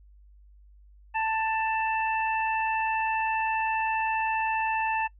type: harmonic tone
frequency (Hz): 885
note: A5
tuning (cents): +10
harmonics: 1 / 2 / 3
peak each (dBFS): -26 / -33 / -32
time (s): 1.14-5.08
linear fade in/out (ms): 20
effects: noise-tail reverb RT60 0.1 s tail -22 dB re dry + added 50 Hz sine -51 dBFS peak until 5.19 s